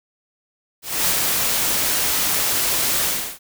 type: noise with ADSR envelope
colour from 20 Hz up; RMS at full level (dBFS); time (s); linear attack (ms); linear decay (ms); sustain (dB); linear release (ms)
white; -18; 0.82-3.39; 250; 82; -2; 340
effects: none